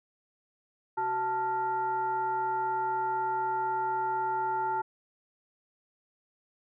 sine tone with frequency modulation, 882 Hz, A5, 4 cents sharp, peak -27 dBFS, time 0.97-4.82 s, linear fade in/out 10 ms, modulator 506 Hz, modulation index 0.64, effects none

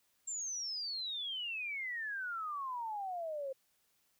sine exponential sweep, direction down, 7459 to 523.3 Hz, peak -37 dBFS, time 0.27-3.53 s, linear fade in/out 10 ms, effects white hiss -75 dBFS RMS until 4.19 s

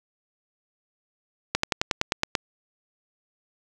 slowing click train, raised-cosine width 0.2 ms, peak -4 dBFS, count 9, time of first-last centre 1.55-2.352 s, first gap 84 ms, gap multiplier 1.05, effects none

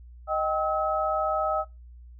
sine tone cluster, 623 / 778 / 1287 Hz, D#5 / G5 / E6, +2 / -13 / -42 cents, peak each -27 / -29 / -28 dBFS, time 0.27-1.65 s, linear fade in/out 50 ms, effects noise-tail reverb RT60 0.2 s tail -17 dB re dry + added 60 Hz sine -44 dBFS peak until 2.19 s

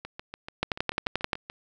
two click trains, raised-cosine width 0.3 ms, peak -9 / -21 dBFS, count 9 / 11, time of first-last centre 0.63-1.332 / 0.05-1.499 s, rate 11.4 / 6.9 Hz, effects none

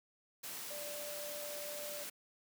sine tone in noise, 588 Hz, D5, 2 cents sharp, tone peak -45 dBFS, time 0.7-2.04 s, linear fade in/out 10 ms, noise white, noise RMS -45 dBFS, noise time 0.43-2.1 s, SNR -3 dB, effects high-pass 150 Hz 12 dB/octave

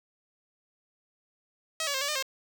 5% pulse tone with pitch steps, 640 / 568 / 531 / 570 / 605 / 533 Hz, D#5 / C#5 / C5 / C#5 / D#5 / C5, +49 / +42 / +25 / +48 / -49 / +32 cents, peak -17 dBFS, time 1.8-2.226 s, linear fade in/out 2 ms, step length 71 ms, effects 9-bit

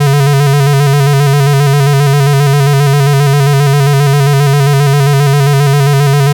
square tone with vibrato, 140.9 Hz, C#3, 29 cents sharp, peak -6 dBFS, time 0-6.33 s, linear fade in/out 10 ms, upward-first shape square, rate 7.5 Hz, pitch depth 47 cents each way, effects none

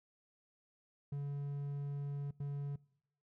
triangle tone bursts at uneven times, 142.2 Hz, C#3, 45 cents sharp, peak -35 dBFS, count 2, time 1.12-2.31 / 2.4-2.76 s, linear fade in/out 5 ms, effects noise-tail reverb RT60 0.8 s tail -24 dB re dry

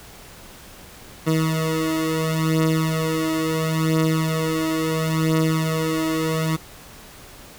20% pulse beating tone pair, 159.2 / 159.93 Hz, D#3 / D#3, +40 / +48 cents, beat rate 0.73 Hz, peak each -16 / -19 dBFS, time 1.26-6.57 s, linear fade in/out 20 ms, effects pink hiss -43 dBFS RMS until 7.58 s

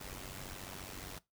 pink noise with amplitude modulation, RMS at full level -43 dBFS, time 0-1.19 s, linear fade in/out 10 ms, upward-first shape sine, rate 94.5 Hz, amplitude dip 75%, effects noise-tail reverb RT60 0.2 s tail -20 dB re dry

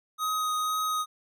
square tone with vibrato, 1255 Hz, D#6, 15 cents sharp, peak -27 dBFS, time 0.18-1.06 s, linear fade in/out 50 ms, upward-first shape triangle, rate 2 Hz, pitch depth 12 cents each way, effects none

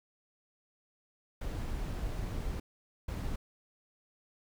brown noise bursts at uneven times, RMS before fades -36 dBFS, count 2, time 1.41-2.6 / 3.08-3.36 s, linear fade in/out 5 ms, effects none

